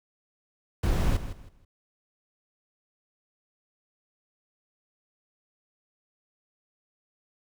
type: noise with echo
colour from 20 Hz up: brown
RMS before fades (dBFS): -23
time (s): 0.83-1.17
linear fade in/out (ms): 5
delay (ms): 160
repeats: 3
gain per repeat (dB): -12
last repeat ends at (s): 1.65
effects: none